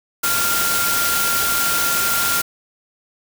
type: tone in noise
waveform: sine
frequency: 1392 Hz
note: F6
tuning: 6 cents flat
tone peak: -21 dBFS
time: 0.23-2.42 s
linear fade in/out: 10 ms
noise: white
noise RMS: -20 dBFS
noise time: 0.23-2.42 s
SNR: -4 dB
effects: none